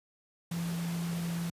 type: tone in noise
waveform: sine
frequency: 170 Hz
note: F3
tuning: 46 cents flat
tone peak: -31 dBFS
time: 0.51-1.5 s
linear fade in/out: 5 ms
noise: pink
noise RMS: -43 dBFS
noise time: 0.51-1.5 s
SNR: +9 dB
effects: high-pass 100 Hz 12 dB/octave + resampled to 32000 Hz